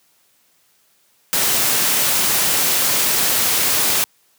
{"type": "noise", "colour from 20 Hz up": "white", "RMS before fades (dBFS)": -17, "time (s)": [1.33, 4.04], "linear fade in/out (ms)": 0, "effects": ["white hiss -59 dBFS RMS until 4.38 s", "high-pass 100 Hz 12 dB/octave"]}